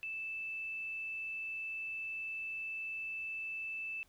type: tone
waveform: sine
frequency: 2637 Hz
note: E7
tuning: in tune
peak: -38 dBFS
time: 0.03-4.03 s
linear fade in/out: 0 ms
effects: pink hiss -69 dBFS RMS until 4.08 s